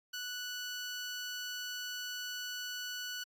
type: tone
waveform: 15% pulse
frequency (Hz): 1480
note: F#6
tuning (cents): 0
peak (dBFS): -32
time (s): 0.13-3.24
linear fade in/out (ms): 10
effects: AAC 64 kbps